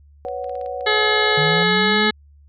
sine chord, B suspended second, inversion none, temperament equal, 493.9 / 554.4 / 740 Hz, B4 / C#5 / F#5, 0 / 0 / 0 cents, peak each -29 / -29 / -29 dBFS, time 0.25-1.63 s, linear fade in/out 0 ms
clicks, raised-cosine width 0.3 ms, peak -31 dBFS, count 8, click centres 0.285 / 0.443 / 0.495 / 0.554 / 0.613 / 0.661 / 0.809 / 1.061 s
harmonic tone, 426.4 Hz, G#4, 46 cents sharp, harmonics 1 / 2 / 3 / 4 / 5 / 7 / 8 / 9 / 10, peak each -21 / -25 / -25 / -21 / -23 / -27 / -29 / -25 / -29 dBFS, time 0.86-2.11 s, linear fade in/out 10 ms
sine linear sweep, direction up, 148.9 to 218.7 Hz, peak -21 dBFS, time 1.37-2.11 s, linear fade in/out 10 ms
effects added 72 Hz sine -46 dBFS peak until 2.48 s

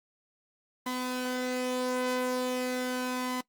sawtooth tone pair together, 252.2 / 504.8 Hz, B3 / B4, +36 / +38 cents, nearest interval octave, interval 1202 cents, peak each -28 / -29 dBFS, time 0.86-3.41 s, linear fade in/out 5 ms, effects noise-tail reverb RT60 0.1 s tail -21 dB re dry + Opus 24 kbps

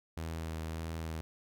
sawtooth tone with vibrato, 80.8 Hz, E2, 34 cents flat, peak -33 dBFS, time 0.17-1.21 s, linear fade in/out 0 ms, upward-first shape sine, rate 1.7 Hz, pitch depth 18 cents each way, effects none

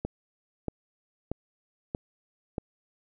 click train, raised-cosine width 2 ms, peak -17 dBFS, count 5, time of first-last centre 0.05-2.582 s, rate 1.58 Hz, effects none

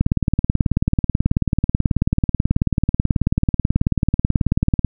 click train, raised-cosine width 5 ms, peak -3 dBFS, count 90, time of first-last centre 0.01-4.847 s, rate 18.4 Hz, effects none

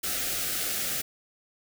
white band-stop noise, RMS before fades -30 dBFS, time 0.03-1.02 s, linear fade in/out 10 ms, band 800 to 1200 Hz, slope 96 dB/octave, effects none

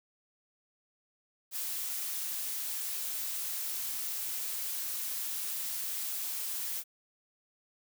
blue noise, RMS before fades -36 dBFS, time 1.51-6.84 s, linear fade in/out 50 ms, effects none

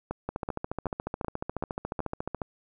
two click trains, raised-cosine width 1 ms, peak -17 / -17 dBFS, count 31 / 6, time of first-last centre 0.29-2.418 / 0.11-2.004 s, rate 14.1 / 2.64 Hz, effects none

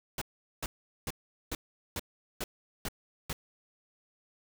pink noise bursts, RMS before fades -35 dBFS, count 8, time 0.18-3.33 s, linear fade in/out 2 ms, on 35 ms, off 410 ms, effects none

